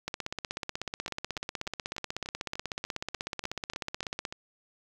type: two click trains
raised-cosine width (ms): 0.2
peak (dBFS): -16 / -21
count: 69 / 12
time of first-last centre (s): 0.08-4.252 / 1.08-4.325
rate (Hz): 16.3 / 3.39
effects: 8-bit